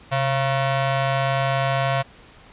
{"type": "ring-modulated tone", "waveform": "sawtooth", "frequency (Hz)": 408.1, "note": "G#4", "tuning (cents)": -30, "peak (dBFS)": -12, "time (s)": [0.11, 2.03], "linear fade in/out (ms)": 20, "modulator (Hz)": 276, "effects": ["pink hiss -48 dBFS RMS until 2.52 s", "resampled to 8000 Hz"]}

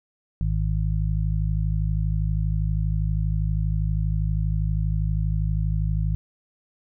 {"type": "harmonic tone", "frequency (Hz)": 52.5, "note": "G#1", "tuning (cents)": 19, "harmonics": [1, 2, 3], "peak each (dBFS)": [-23, -26, -27], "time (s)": [0.41, 6.15], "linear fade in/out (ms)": 0, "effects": []}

